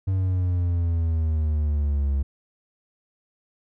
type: exponential sweep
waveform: triangle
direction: down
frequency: 96 to 68.3 Hz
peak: -18 dBFS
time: 0.07-2.23 s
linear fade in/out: 10 ms
effects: none